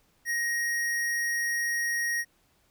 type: tone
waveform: square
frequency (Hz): 1878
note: A#6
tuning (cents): +12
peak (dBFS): -27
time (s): 0.25-2.25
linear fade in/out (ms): 50
effects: pink hiss -67 dBFS RMS until 2.7 s